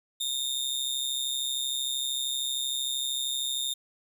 sawtooth tone with amplitude modulation, 3650 Hz, A#7, 37 cents flat, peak -22 dBFS, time 0.2-3.74 s, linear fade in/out 10 ms, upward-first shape sine, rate 133 Hz, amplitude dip 75%, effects none

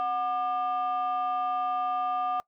sine tone pair together, 734.1 / 1200 Hz, F#5 / D6, -14 / +37 cents, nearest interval major sixth, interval 851 cents, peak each -26 / -28 dBFS, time 0-2.4 s, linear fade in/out 0 ms, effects noise-tail reverb RT60 0.1 s tail -24 dB re dry + tanh soft clip ceiling -22 dBFS

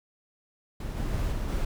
brown noise with level steps, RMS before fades -33 / -30 / -28 / -31 / -28 dBFS, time 0.8-1.65 s, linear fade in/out 5 ms, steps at 0.96 / 1.12 / 1.31 / 1.48 s, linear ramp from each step 20 ms, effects none

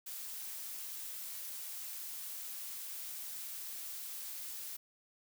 blue noise, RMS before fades -44 dBFS, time 0.06-4.77 s, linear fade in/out 10 ms, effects none

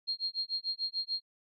sine tone with tremolo, 4229 Hz, C8, 18 cents sharp, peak -29 dBFS, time 0.07-1.22 s, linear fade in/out 20 ms, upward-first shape sine, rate 6.8 Hz, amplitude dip 100%, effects none

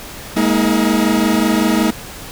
40% pulse chord, Ab suspended second, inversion none, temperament equal with one note detuned, 207.7 / 233.1 / 318.6 Hz, Ab3 / Bb3 / Eb4, 0 / 0 / +41 cents, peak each -16 dBFS, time 0.36-1.91 s, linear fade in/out 10 ms, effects pink hiss -32 dBFS RMS until 2.31 s

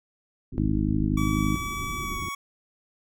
pink low-pass noise, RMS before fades -35 dBFS, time 0.52-2.29 s, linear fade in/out 5 ms, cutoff 380 Hz, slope 96 dB/octave
harmonic tone, 51.91 Hz, G#1, in tune, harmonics 1 / 2 / 3 / 4 / 5 / 6, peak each -29 / -29 / -29 / -29 / -29 / -29 dBFS, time 0.58-1.56 s, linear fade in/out 0 ms
25% pulse tone with pitch glide, 1144 to 1119.2 Hz, D6 to C#6, -46 to +16 cents, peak -27 dBFS, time 1.17-2.35 s, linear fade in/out 5 ms, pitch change -38 cents, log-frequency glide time 1.99-2.22 s
effects none

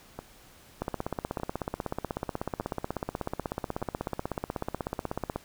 two click trains, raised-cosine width 1 ms, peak -16 / -22 dBFS, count 75 / 4, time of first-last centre 0.82-5.36 / 0.19-3.818 s, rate 16.3 / 0.827 Hz, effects pink hiss -55 dBFS RMS until 5.44 s

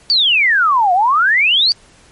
sine exponential two-way sweep, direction down then up, 4717 to 695 to 4717 Hz, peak -9 dBFS, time 0.1-1.72 s, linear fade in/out 0 ms, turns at 0.93 s, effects pink hiss -47 dBFS RMS until 2.11 s + MP3 48 kbps

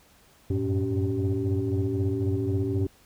sine tone cluster, 93.8 / 97.7 / 112.3 / 281.5 / 385.6 Hz, F#2 / G2 / A2 / C#4 / G4, +24 / -5 / +36 / +27 / -28 cents, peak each -29 dBFS, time 0.5-2.87 s, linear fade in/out 5 ms, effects tanh soft clip ceiling -17 dBFS + pink hiss -58 dBFS RMS until 3.05 s

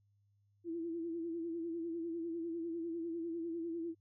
sine tone with vibrato, 334 Hz, E4, 23 cents sharp, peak -37 dBFS, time 0.64-3.95 s, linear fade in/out 50 ms, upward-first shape sine, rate 10 Hz, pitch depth 53 cents each way, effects added 101 Hz sine -70 dBFS peak until 4 s

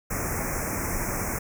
pink band-stop noise, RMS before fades -29 dBFS, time 0.1-1.39 s, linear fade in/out 10 ms, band 2400 to 5500 Hz, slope 96 dB/octave, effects none

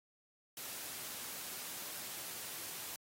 white noise, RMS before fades -45 dBFS, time 0.57-2.96 s, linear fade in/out 2 ms, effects high-pass 100 Hz 12 dB/octave + AAC 48 kbps

